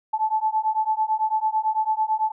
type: beating tone pair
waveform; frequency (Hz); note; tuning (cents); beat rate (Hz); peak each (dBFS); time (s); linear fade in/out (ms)
sine; 866 / 875; A5 / A5; -28 / -10; 9; -23 / -23; 0.13-2.32; 10
effects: none